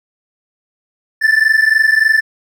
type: tone pair together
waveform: triangle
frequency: 1751 / 1774.4 Hz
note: A6 / A6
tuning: -9 / +14 cents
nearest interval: unison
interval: 23 cents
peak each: -10 dBFS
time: 1.21-2.21 s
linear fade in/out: 20 ms
effects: none